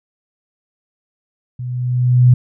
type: tone with level ramp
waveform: sine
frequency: 124.5 Hz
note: B2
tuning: 14 cents sharp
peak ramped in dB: -23 to -4 dBFS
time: 1.59-2.34 s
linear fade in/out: 5 ms
effects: none